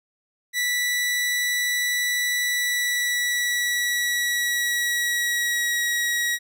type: tone with pitch glide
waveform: sawtooth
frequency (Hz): 1962 to 1909.5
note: B6 to A#6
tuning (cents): -12 to +41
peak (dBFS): -18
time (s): 0.53-6.39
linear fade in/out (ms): 50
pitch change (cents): -47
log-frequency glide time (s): 2.43-5.81
effects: none